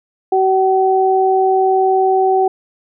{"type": "tone pair together", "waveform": "sine", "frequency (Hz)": [379.9, 759.8], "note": ["F#4", "F#5"], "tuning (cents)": [46, 46], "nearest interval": "octave", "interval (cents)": 1200, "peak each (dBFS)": -13, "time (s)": [0.32, 2.48], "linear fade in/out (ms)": 5, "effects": []}